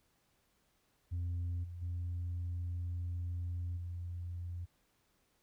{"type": "tone with level steps", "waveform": "sine", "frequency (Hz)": 87.31, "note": "F2", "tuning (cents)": 0, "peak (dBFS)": [-32, -42, -34, -38], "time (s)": [1.11, 4.66], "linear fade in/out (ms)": 20, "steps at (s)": [1.63, 1.81, 3.76], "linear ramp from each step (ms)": 20, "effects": ["tanh soft clip ceiling -33 dBFS", "pink hiss -75 dBFS RMS until 5.42 s"]}